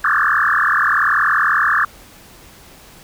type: tone with frequency modulation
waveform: sine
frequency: 1445 Hz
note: F#6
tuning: 41 cents flat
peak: -12 dBFS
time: 0.04-1.85 s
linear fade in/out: 5 ms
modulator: 40.8 Hz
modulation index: 8
effects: pink hiss -43 dBFS RMS until 3.03 s